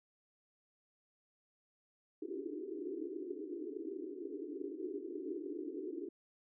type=band-pass noise; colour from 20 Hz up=white; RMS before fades=-43 dBFS; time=2.22-6.09 s; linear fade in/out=5 ms; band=280 to 420 Hz; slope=96 dB/octave; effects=none